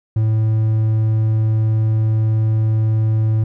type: tone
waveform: triangle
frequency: 109.8 Hz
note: A2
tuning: 3 cents flat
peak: -11 dBFS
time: 0.16-3.44 s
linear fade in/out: 5 ms
effects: none